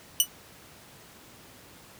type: tone with exponential decay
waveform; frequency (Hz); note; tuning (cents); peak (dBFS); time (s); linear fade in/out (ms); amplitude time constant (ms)
10% pulse; 2960; F#7; 0; -6; 0.2-0.28; 1; 16
effects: pink hiss -51 dBFS RMS until 1.99 s + high-pass 80 Hz 12 dB/octave